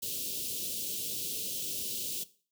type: band-stop noise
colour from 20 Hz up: white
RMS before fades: -36 dBFS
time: 0.02-2.24 s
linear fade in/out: 10 ms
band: 530 to 2800 Hz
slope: 48 dB/octave
effects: noise-tail reverb RT60 0.4 s tail -17 dB re dry + high-pass 100 Hz 12 dB/octave